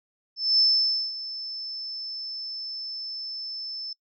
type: tone with ADSR envelope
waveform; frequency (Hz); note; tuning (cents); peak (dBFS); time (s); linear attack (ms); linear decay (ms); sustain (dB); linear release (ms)
sine; 5274; E8; 0; -16; 0.36-3.93; 230; 530; -16; 3
effects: noise-tail reverb RT60 0.1 s tail -24 dB re dry